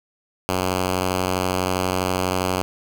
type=tone; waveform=5% pulse; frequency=92.3 Hz; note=F#2; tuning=4 cents flat; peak=-9 dBFS; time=0.49-2.62 s; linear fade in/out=0 ms; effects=none